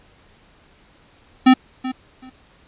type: tone with echo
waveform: square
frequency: 258.1 Hz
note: C4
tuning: 23 cents flat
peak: -8 dBFS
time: 1.46-1.54 s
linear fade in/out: 10 ms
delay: 380 ms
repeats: 2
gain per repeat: -15 dB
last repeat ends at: 2.3 s
effects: pink hiss -53 dBFS RMS until 2.67 s + resampled to 8000 Hz